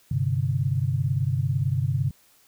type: chord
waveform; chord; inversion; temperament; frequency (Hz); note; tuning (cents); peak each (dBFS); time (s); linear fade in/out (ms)
sine; G suspended fourth; none; equal with one note detuned; 98 / 128.94 / 146.83; G2 / C3 / D3; 0 / -25 / 0; -27 / -24 / -27; 0.11-2.11; 5
effects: white hiss -59 dBFS RMS until 2.47 s